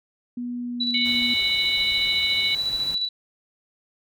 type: tone with pitch glide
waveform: sine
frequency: 243.4 to 240.9 Hz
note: B3 to B3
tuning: -25 to -43 cents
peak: -27 dBFS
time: 0.37-1.34 s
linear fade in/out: 5 ms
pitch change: -18 cents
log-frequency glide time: 0.6-0.96 s
type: tone with tremolo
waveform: sine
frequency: 3947 Hz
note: B7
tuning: 2 cents flat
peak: -21 dBFS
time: 0.8-3.09 s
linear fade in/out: 10 ms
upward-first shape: square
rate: 14 Hz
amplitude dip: 40%
type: harmonic tone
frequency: 740 Hz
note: F#5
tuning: in tune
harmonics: 3 / 4 / 5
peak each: -25 / -27 / -29 dBFS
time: 0.94-2.55 s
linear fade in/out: 5 ms
type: noise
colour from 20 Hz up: pink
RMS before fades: -41 dBFS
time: 1.05-2.95 s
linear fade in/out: 5 ms
effects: none